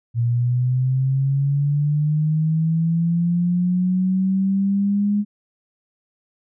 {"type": "linear sweep", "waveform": "sine", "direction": "up", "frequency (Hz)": [116.54, 207.3], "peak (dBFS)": -16, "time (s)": [0.14, 5.25], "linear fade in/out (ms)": 50, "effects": []}